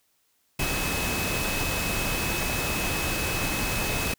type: tone in noise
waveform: sine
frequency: 2571 Hz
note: E7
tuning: 44 cents flat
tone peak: -32 dBFS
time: 0.59-4.14 s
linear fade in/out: 5 ms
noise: pink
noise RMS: -28 dBFS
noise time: 0.59-4.14 s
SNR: -7 dB
effects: white hiss -69 dBFS RMS until 4.18 s